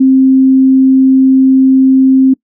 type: tone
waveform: sine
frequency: 264 Hz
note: C4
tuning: 16 cents sharp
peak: -3 dBFS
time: 0-2.34 s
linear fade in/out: 10 ms
effects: noise-tail reverb RT60 0.1 s tail -24 dB re dry